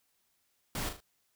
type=noise with echo; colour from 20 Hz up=pink; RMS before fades=-36 dBFS; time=0.75-0.89 s; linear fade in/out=2 ms; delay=38 ms; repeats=3; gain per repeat=-7 dB; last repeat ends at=1.004 s; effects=white hiss -75 dBFS RMS until 1.35 s